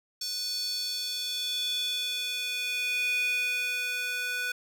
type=tone with high-pass filter sweep; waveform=square; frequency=493.9 Hz; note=B4; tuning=in tune; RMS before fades=-31 dBFS; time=0.21-4.52 s; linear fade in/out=5 ms; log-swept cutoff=4900 to 1800 Hz; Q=5.6; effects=none